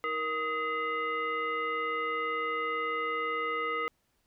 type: tone with frequency modulation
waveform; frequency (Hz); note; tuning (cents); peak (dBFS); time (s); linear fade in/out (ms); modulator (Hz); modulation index
sine; 1257; D#6; +17; -29; 0.04-3.88; 0; 788; 1.1
effects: pink hiss -74 dBFS RMS until 4.26 s